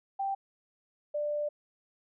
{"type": "tone pair in turn", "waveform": "sine", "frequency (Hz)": [784, 591.7], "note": ["G5", "D5"], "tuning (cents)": [0, 13], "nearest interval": "perfect fourth", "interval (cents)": 487, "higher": "first", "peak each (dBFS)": [-29, -29], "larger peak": "neither", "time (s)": [[0.19, 0.35], [1.14, 1.49]], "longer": "second", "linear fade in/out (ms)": 10, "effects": []}